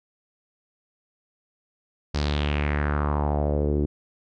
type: tone with low-pass filter sweep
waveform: sawtooth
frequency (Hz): 73.42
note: D2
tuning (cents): 0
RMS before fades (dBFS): -24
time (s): 2.14-3.86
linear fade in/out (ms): 10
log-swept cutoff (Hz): 5100 to 330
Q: 3.3
effects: none